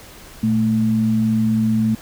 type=tone pair together; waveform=sine; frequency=116.54 / 220 Hz; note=A#2 / A3; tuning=0 / 0 cents; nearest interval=major seventh; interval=1100 cents; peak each=-22 / -15 dBFS; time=0.43-1.95 s; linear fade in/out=5 ms; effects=pink hiss -41 dBFS RMS until 2.01 s